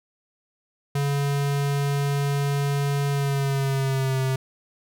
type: tone with pitch glide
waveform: square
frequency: 141.5 to 132.02 Hz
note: C#3 to C3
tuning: +36 to +16 cents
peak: -22 dBFS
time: 0.95-4.36 s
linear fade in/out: 5 ms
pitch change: -120 cents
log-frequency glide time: 3.1-4.2 s
effects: none